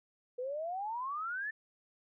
sine exponential sweep, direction up, 483.8 to 1794 Hz, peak -35 dBFS, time 0.38-1.51 s, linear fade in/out 10 ms, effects none

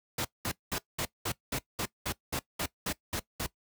pink noise bursts, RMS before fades -32 dBFS, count 13, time 0.18-3.464 s, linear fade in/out 5 ms, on 68 ms, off 200 ms, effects noise-tail reverb RT60 0.1 s tail -19 dB re dry + high-pass 60 Hz 12 dB/octave

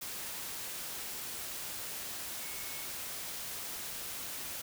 sine tone in noise, 2200 Hz, C#7, 14 cents flat, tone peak -51 dBFS, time 2.41-2.86 s, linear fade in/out 10 ms, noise white, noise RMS -41 dBFS, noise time 0.01-4.62 s, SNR -13 dB, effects none

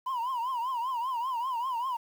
sine tone with vibrato, 987.8 Hz, B5, in tune, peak -26 dBFS, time 0.06-1.97 s, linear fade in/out 10 ms, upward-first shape triangle, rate 5.1 Hz, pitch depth 160 cents each way, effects tanh soft clip ceiling -28 dBFS + 9-bit

